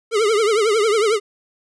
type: tone with vibrato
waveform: square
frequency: 430.2 Hz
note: A4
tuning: 39 cents flat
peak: -15 dBFS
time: 0.11-1.2 s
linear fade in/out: 50 ms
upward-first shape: triangle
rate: 11 Hz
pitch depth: 150 cents each way
effects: resampled to 22050 Hz + 9-bit